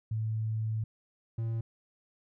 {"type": "tone pair in turn", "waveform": ["sine", "triangle"], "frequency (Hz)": [110, 113.81], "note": ["A2", "A#2"], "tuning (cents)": [0, -41], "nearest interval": "minor second", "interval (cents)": 59, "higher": "second", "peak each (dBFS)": [-29, -28], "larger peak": "second", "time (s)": [[0.11, 0.84], [1.38, 1.61]], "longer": "first", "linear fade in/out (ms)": 5, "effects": []}